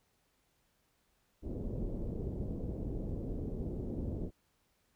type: low-pass noise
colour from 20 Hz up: pink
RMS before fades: -38 dBFS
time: 1.42-4.31 s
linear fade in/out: 50 ms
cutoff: 460 Hz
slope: 24 dB/octave
effects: pink hiss -75 dBFS RMS until 4.95 s